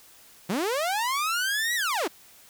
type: linear two-way sweep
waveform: sawtooth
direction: up then down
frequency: 160.9 to 1965 to 263.5 Hz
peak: -21 dBFS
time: 0.49-2.08 s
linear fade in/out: 10 ms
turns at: 1.75 s
effects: white hiss -53 dBFS RMS until 2.49 s